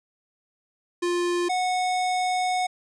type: tone pair in turn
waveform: square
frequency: 350.6 / 733.7 Hz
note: F4 / F#5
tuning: +7 / -15 cents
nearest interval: octave + minor second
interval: 1278 cents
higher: second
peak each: -23 dBFS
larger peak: neither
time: 1.02-1.49 / 1.49-2.67 s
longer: second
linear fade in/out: 10 ms
effects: resampled to 22050 Hz